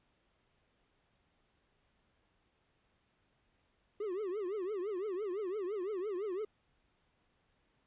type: tone with vibrato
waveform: triangle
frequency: 392.4 Hz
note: G4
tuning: 2 cents sharp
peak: -33 dBFS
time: 4-6.45 s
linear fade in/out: 5 ms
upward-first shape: triangle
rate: 5.9 Hz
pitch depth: 230 cents each way
effects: pink hiss -75 dBFS RMS until 7.86 s + resampled to 8000 Hz